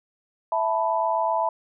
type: chord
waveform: sine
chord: E suspended fourth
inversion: none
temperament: equal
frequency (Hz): 659.3 / 880 / 987.8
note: E5 / A5 / B5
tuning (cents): 0 / 0 / 0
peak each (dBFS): -25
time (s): 0.52-1.49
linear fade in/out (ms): 2
effects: none